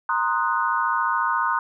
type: chord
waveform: sine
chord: C half-diminished seventh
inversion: third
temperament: equal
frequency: 932.3 / 1046.5 / 1244.5 / 1480 Hz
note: Bb5 / C6 / Eb6 / Gb6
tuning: 0 / 0 / 0 / 0 cents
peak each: -25 / -25 / -25 / -26 dBFS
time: 0.09-1.59 s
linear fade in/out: 2 ms
effects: none